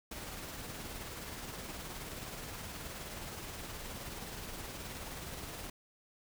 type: noise with tremolo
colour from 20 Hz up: pink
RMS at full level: -43 dBFS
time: 0.11-5.7 s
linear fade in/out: 5 ms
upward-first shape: sine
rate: 19 Hz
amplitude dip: 30%
effects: none